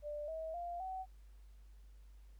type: tone with pitch steps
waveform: sine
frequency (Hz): 592 / 641.9 / 695.9 / 754.5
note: D5 / E5 / F5 / F#5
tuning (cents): +14 / -46 / -6 / +34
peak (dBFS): -40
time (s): 0.02-1.06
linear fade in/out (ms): 50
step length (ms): 260
effects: added 50 Hz sine -55 dBFS peak until 2.39 s + pink hiss -75 dBFS RMS until 2.39 s